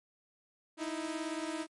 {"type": "beating tone pair", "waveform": "sawtooth", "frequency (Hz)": [311.1, 329.1], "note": ["D#4", "E4"], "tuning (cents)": [0, -3], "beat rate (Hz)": 18, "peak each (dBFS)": [-34, -35], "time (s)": [0.77, 1.67], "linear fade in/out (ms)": 50, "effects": ["MP3 48 kbps"]}